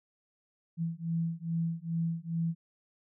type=beating tone pair; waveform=sine; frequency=164.81 / 167.21 Hz; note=E3 / E3; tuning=0 / +25 cents; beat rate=2.4 Hz; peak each=-33 / -33 dBFS; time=0.77-2.55 s; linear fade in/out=50 ms; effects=none